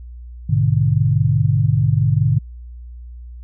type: chord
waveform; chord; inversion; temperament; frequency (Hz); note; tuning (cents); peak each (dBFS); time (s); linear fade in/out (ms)
sine; G# diminished; none; just; 103.83 / 124.59 / 149.51; G#2 / B2 / D3; 0 / +16 / +31; -17; 0.49-2.39; 10
effects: added 60 Hz sine -32 dBFS peak until 3.43 s